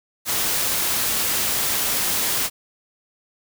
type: noise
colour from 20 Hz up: white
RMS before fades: -22 dBFS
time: 0.25-2.5 s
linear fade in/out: 50 ms
effects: none